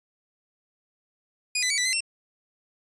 15% pulse tone with pitch steps, 2464 / 2003 / 2269 / 1980 / 2053 / 2709 Hz, D#7 / B6 / C#7 / B6 / C7 / E7, -17 / +24 / +40 / +4 / -33 / +47 cents, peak -16 dBFS, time 1.55-2.006 s, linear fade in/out 5 ms, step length 76 ms, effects resampled to 22050 Hz

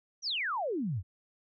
sine exponential sweep, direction down, 6140 to 80.6 Hz, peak -30 dBFS, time 0.22-1.03 s, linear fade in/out 50 ms, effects none

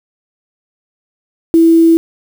sine tone with quantisation, 330 Hz, E4, 2 cents sharp, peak -4 dBFS, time 1.54-1.97 s, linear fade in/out 0 ms, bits 5, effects none

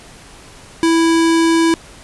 square tone, 329.6 Hz, E4, in tune, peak -11 dBFS, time 0.83-1.74 s, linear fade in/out 0 ms, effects pink hiss -40 dBFS RMS until 2.03 s + resampled to 24000 Hz

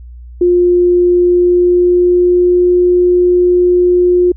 sine tone with pitch glide, 354 to 356.9 Hz, F4 to F4, +23 to +38 cents, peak -6 dBFS, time 0.41-4.32 s, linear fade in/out 5 ms, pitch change +15 cents, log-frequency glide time 1.23-2.73 s, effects added 60 Hz sine -29 dBFS peak until 4.36 s

